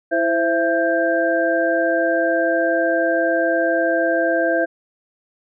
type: tone cluster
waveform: sine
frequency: 331.6 / 520 / 668 / 1581 Hz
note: E4 / C5 / E5 / G6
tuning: +10 / -11 / +23 / +14 cents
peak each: -22 / -22 / -19 / -22 dBFS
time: 0.11-4.66 s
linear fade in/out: 20 ms
effects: none